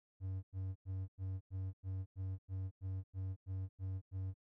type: tone bursts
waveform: triangle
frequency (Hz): 94.7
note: F#2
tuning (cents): +41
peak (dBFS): -36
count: 13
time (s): 0.2-4.342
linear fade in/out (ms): 50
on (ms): 230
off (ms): 96
effects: none